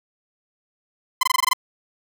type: tone bursts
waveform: sawtooth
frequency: 1028 Hz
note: C6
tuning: 31 cents flat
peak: -11 dBFS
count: 8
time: 1.21-1.533 s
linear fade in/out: 5 ms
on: 22 ms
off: 21 ms
effects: none